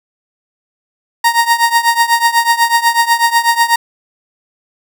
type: tone with tremolo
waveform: 30% pulse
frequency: 932.3 Hz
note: A#5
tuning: in tune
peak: -3 dBFS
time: 1.24-3.76 s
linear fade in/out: 5 ms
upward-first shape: triangle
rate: 8.1 Hz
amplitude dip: 90%
effects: none